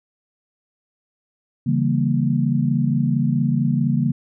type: chord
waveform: sine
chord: C# diminished seventh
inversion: none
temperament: equal with one note detuned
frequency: 140.28 / 164.81 / 196 / 233.1 Hz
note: C#3 / E3 / G3 / Bb3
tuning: +21 / 0 / 0 / 0 cents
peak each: -20 / -23 / -25 / -21 dBFS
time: 1.66-4.12 s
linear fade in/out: 10 ms
effects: none